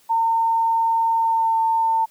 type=tone with pitch glide; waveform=sine; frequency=910 to 900.6 Hz; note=A#5 to A5; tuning=-42 to +40 cents; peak=-16 dBFS; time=0.09-2.06 s; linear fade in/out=20 ms; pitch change=-18 cents; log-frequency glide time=1.15-1.54 s; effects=white hiss -56 dBFS RMS until 2.1 s